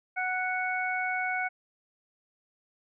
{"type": "harmonic tone", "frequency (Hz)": 740, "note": "F#5", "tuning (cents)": 0, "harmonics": [1, 2, 3], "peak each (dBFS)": [-32, -32, -32], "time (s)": [0.16, 1.49], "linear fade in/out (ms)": 20, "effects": []}